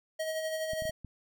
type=tone with tremolo; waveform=square; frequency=634 Hz; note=D#5; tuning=32 cents sharp; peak=-31 dBFS; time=0.19-0.91 s; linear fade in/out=10 ms; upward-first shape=sine; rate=12 Hz; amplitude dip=40%
type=clicks; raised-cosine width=5 ms; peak=-31 dBFS; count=5; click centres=0.734 / 0.822 / 0.854 / 0.895 / 1.047 s
effects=none